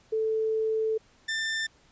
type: tone pair in turn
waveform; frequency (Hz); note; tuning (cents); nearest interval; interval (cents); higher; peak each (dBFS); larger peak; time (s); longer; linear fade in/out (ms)
sine / sawtooth; 440 / 1786.1; A4 / A6; 0 / +25; 2 octaves; 2425; second; -24 / -24; neither; 0.12-0.98 / 1.28-1.67; first; 10
effects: pink hiss -61 dBFS RMS until 1.91 s + resampled to 16000 Hz